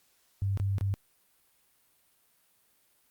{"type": "tone with dropouts", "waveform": "sine", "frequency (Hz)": 98.4, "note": "G2", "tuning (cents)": 7, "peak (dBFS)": -26, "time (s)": [0.42, 0.94], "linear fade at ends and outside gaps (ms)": 0, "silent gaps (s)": [[0.574, 0.599], [0.783, 0.81]], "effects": ["white hiss -68 dBFS RMS until 3.1 s", "Opus 48 kbps"]}